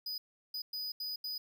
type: tone bursts at uneven times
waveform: square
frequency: 4970 Hz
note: D#8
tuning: 3 cents flat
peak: -37 dBFS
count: 5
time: 0.06-0.18 / 0.54-0.62 / 0.73-0.92 / 1-1.16 / 1.24-1.38 s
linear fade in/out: 5 ms
effects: 13-bit